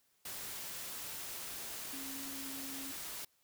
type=tone in noise; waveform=sine; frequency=271.7 Hz; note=C#4; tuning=35 cents flat; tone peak=-47 dBFS; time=1.93-2.92 s; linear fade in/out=5 ms; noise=white; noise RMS=-44 dBFS; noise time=0.25-3.25 s; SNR=-6 dB; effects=white hiss -74 dBFS RMS until 3.43 s